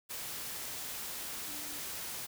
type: tone in noise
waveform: sine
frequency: 293.7 Hz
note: D4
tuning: in tune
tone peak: -52 dBFS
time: 1.47-1.8 s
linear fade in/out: 20 ms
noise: white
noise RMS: -41 dBFS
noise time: 0.09-2.27 s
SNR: -14 dB
effects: none